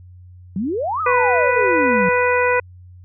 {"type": "exponential two-way sweep", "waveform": "sine", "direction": "up then down", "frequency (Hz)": [174.61, 1318.5, 174.61], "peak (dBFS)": -19, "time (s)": [0.56, 2.09], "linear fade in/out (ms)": 2, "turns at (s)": 1.01}
{"type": "harmonic tone", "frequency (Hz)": 494, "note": "B4", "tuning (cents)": 0, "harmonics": [1, 2, 3, 4, 5], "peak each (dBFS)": [-17, -20, -22, -23, -24], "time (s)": [1.06, 2.6], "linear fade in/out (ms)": 5}
{"effects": ["added 90 Hz sine -39 dBFS peak until 3.04 s"]}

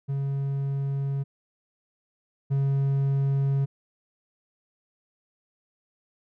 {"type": "tone pair in turn", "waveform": "triangle", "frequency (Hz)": [138.3, 137.78], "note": ["C#3", "C#3"], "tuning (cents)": [-4, -10], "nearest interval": "unison", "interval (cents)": 6, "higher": "first", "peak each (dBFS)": [-23, -19], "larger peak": "second", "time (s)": [[0.08, 1.24], [2.5, 3.66]], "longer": "neither", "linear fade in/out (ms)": 20, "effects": []}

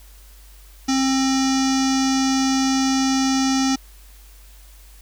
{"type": "tone with low-pass filter", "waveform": "square", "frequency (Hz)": 266.1, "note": "C4", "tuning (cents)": 29, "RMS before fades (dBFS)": -19, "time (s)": [0.88, 3.76], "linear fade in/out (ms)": 10, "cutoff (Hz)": 5900, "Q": 5.3, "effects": ["added 49 Hz sine -43 dBFS peak until 5.01 s", "white hiss -51 dBFS RMS until 5.01 s"]}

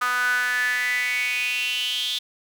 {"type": "tone with high-pass filter sweep", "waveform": "sawtooth", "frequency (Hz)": 247.9, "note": "B3", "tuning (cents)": 7, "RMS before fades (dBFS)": -24, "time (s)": [0.01, 2.19], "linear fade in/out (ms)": 10, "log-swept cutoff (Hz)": [1300, 3500], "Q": 9.3, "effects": []}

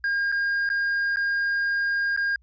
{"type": "tone with dropouts", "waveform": "triangle", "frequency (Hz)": 1616, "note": "G#6", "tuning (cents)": -48, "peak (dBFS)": -20, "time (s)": [0.04, 2.36], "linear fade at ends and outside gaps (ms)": 2, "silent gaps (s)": [[0.318, 0.323], [0.691, 0.7], [1.16, 1.169], [2.164, 2.174]], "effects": ["added 60 Hz sine -55 dBFS peak until 2.42 s", "resampled to 16000 Hz"]}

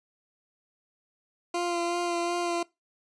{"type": "tone with vibrato", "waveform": "20% pulse", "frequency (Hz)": 346.2, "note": "F4", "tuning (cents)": -15, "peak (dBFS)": -22, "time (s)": [1.54, 2.63], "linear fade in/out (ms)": 5, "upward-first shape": "sine", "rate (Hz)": 2.7, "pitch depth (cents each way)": 18, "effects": ["noise-tail reverb RT60 0.2 s tail -21 dB re dry", "resampled to 22050 Hz"]}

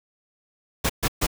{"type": "noise bursts", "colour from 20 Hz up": "pink", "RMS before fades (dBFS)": -22, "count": 3, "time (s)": [0.84, 1.268], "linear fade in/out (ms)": 10, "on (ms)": 56, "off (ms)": 130, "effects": []}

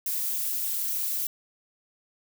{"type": "noise with flanger", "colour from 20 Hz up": "violet", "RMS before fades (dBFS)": -29, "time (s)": [0.06, 1.27], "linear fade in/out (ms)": 2, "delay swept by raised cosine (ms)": [0.31, 4.11], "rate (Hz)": 3.4, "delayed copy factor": 0.65, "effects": []}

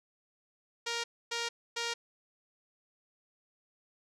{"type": "tone bursts", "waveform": "5% pulse", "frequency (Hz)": 468, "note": "A#4", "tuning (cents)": 7, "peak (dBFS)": -21, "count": 3, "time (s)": [0.86, 1.94], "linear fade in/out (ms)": 10, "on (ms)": 180, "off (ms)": 270, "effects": ["resampled to 24000 Hz"]}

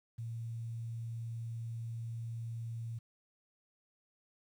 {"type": "tone with quantisation", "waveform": "sine", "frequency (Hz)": 115.1, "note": "A#2", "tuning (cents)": -22, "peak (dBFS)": -38, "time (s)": [0.18, 2.99], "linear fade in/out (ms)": 10, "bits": 11, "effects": []}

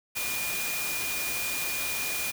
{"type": "tone in noise", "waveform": "sine", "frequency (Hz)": 2431, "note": "D#7", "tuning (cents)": -41, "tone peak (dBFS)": -33, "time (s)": [0.15, 2.32], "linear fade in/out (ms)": 20, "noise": "white", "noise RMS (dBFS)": -32, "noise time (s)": [0.15, 2.32], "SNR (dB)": -4, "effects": []}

